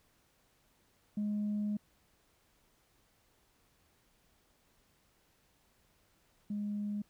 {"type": "tone pair in turn", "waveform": "sine", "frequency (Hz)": [208.4, 206.6], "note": ["G#3", "G#3"], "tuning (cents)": [6, -9], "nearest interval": "unison", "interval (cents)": 15, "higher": "first", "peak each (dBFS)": [-30, -33], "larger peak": "first", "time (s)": [[1.17, 1.77], [6.5, 7.02]], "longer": "first", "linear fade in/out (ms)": 5, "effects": ["tanh soft clip ceiling -29 dBFS", "pink hiss -71 dBFS RMS until 7.09 s"]}